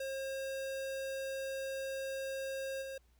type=tone with level steps; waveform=square; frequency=537 Hz; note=C5; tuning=45 cents sharp; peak=-38 / -42 dBFS; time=0-2.98 s; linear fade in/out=5 ms; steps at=2.81 s; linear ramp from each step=20 ms; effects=added 60 Hz sine -65 dBFS peak until 3.19 s + pink hiss -75 dBFS RMS until 3.19 s